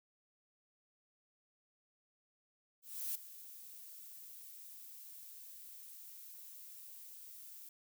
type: noise with ADSR envelope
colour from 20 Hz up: violet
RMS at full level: -38 dBFS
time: 2.82-7.69 s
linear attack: 330 ms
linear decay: 8 ms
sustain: -15 dB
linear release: 3 ms
effects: none